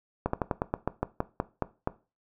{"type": "slowing click train", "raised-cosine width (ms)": 1, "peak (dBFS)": -12, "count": 12, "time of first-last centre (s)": [0.26, 1.874], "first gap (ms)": 74, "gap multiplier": 1.13, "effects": ["noise-tail reverb RT60 0.3 s tail -17 dB re dry"]}